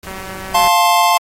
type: noise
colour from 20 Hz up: pink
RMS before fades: -34 dBFS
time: 0.03-0.68 s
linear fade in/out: 2 ms
type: click train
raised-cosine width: 0.5 ms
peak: -16 dBFS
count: 116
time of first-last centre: 0.07-0.675 s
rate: 190 Hz
type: chord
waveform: square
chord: F major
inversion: none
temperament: equal with one note detuned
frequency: 698.5 / 880 / 1059.3 Hz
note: F5 / A5 / C6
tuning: 0 / 0 / +21 cents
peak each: -15 dBFS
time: 0.54-1.18 s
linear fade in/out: 10 ms
effects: AAC 48 kbps